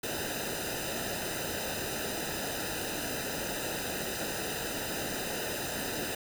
pink noise with comb filter, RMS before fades -35 dBFS, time 0.03-6.15 s, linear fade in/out 5 ms, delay 0.9 ms, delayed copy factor -0.8, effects none

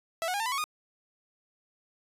sawtooth tone with pitch steps, 659.3 / 731.5 / 811.7 / 900.6 / 999.3 / 1108.8 / 1230.3 Hz, E5 / F#5 / G#5 / A5 / B5 / C#6 / D#6, 0 / -20 / -40 / +40 / +20 / 0 / -20 cents, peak -25 dBFS, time 0.22-0.64 s, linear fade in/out 0 ms, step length 60 ms, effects resampled to 32000 Hz

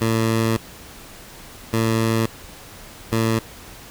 15% pulse tone bursts at uneven times, 112.7 Hz, A2, 42 cents sharp, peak -11 dBFS, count 3, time 0.01-0.57 / 1.73-2.26 / 3.12-3.39 s, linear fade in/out 5 ms, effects pink hiss -41 dBFS RMS until 3.9 s

